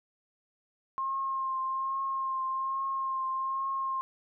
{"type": "tone with vibrato", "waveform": "sine", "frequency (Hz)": 1066, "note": "C6", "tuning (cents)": 32, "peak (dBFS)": -29, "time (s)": [0.98, 4.01], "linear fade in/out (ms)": 0, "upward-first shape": "triangle", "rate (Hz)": 1.2, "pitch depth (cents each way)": 24, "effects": []}